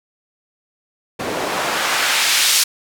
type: noise with band-pass filter sweep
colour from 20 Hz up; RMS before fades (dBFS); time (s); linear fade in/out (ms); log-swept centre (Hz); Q
white; -18; 1.19-2.64; 10; 310 to 5000; 0.74
effects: none